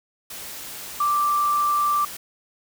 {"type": "tone in noise", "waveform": "sine", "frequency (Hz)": 1174.7, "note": "D6", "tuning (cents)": 0, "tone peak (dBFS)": -18, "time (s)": [1, 2.05], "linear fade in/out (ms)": 5, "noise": "white", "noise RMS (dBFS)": -36, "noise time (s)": [0.3, 2.17], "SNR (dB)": 15, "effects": []}